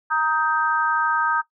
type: chord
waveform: sine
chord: Eb major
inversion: second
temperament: equal with one note detuned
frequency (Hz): 932.3 / 1255.3 / 1568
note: Bb5 / Eb6 / G6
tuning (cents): 0 / +15 / 0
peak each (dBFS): -23 / -22 / -23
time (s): 0.1-1.42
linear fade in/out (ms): 20
effects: noise-tail reverb RT60 0.1 s tail -17 dB re dry